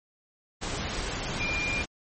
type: tone in noise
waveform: sine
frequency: 2400 Hz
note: D7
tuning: 37 cents sharp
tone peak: -28 dBFS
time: 1.39-1.83 s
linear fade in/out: 20 ms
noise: pink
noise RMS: -32 dBFS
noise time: 0.61-1.86 s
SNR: +1 dB
effects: MP3 32 kbps